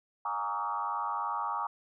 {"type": "tone with frequency modulation", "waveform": "sine", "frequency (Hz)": 1031, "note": "C6", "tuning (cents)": -26, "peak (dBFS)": -30, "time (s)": [0.25, 1.67], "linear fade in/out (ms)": 5, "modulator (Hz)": 103, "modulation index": 2.3, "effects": []}